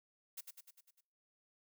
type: noise with echo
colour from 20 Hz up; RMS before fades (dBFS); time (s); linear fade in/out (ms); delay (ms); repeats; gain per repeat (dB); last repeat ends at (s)
blue; -45; 0.37-0.41; 10; 100; 6; -4; 1.01
effects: noise-tail reverb RT60 0.6 s tail -24 dB re dry